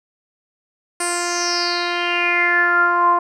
10% pulse tone with low-pass filter sweep, 349.2 Hz, F4, in tune, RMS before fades -18 dBFS, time 1-3.19 s, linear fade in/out 5 ms, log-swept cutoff 9300 to 940 Hz, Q 7, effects none

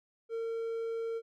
triangle tone, 456.2 Hz, A#4, 37 cents flat, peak -31 dBFS, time 0.29-1.22 s, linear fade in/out 50 ms, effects none

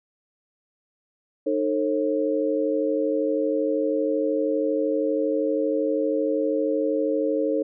sine tone cluster, 306.7 / 446.3 / 539 Hz, D#4 / A4 / C#5, -25 / +25 / -49 cents, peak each -25 dBFS, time 1.46-7.63 s, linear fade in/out 10 ms, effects none

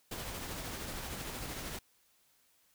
pink noise with tremolo, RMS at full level -40 dBFS, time 0.11-1.79 s, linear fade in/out 5 ms, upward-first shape triangle, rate 13 Hz, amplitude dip 35%, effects white hiss -70 dBFS RMS until 2.74 s

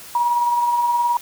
sine tone with tremolo, 957 Hz, A#5, 45 cents sharp, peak -14 dBFS, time 0.15-1.17 s, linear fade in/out 2 ms, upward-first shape sine, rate 19 Hz, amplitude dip 35%, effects white hiss -39 dBFS RMS until 1.21 s

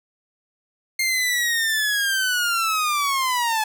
sawtooth linear sweep, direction down, 2123 to 853 Hz, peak -16 dBFS, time 0.99-3.64 s, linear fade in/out 5 ms, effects none

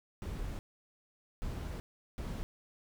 brown noise bursts at uneven times, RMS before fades -39 dBFS, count 3, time 0.22-0.59 / 1.42-1.8 / 2.18-2.43 s, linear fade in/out 0 ms, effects none

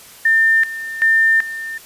sine tone with tremolo, 1800 Hz, A6, 39 cents sharp, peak -10 dBFS, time 0.25-1.78 s, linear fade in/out 5 ms, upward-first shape square, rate 1.3 Hz, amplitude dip 80%, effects white hiss -41 dBFS RMS until 1.85 s + resampled to 32000 Hz

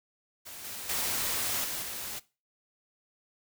white noise with level steps, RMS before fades -44 / -40 / -31 / -35 / -38 dBFS, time 0.45-2.2 s, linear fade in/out 20 ms, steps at 0.64 / 0.89 / 1.64 / 1.82 s, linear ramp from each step 5 ms, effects noise-tail reverb RT60 0.3 s tail -19 dB re dry

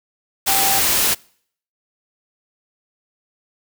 sine tone in noise, 784 Hz, G5, in tune, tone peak -21 dBFS, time 0.47-0.8 s, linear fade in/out 20 ms, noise white, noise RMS -17 dBFS, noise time 0.46-1.15 s, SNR -7 dB, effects noise-tail reverb RT60 0.6 s tail -26 dB re dry

